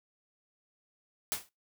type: noise with exponential decay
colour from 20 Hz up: white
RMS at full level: -29 dBFS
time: 1.32-1.49 s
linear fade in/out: 0 ms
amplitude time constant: 35 ms
effects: noise-tail reverb RT60 0.2 s tail -19 dB re dry